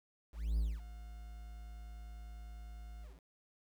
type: tone with ADSR envelope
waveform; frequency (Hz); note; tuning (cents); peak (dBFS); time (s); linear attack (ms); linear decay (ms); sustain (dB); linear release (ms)
triangle; 55; A1; 0; -27; 0.32-3.22; 260; 220; -17; 190
effects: 10-bit